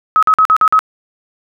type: tone bursts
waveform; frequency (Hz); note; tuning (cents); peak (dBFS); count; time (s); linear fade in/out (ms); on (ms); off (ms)
sine; 1277; D#6; +45; -6; 6; 0.16-0.791; 0; 66; 47
effects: none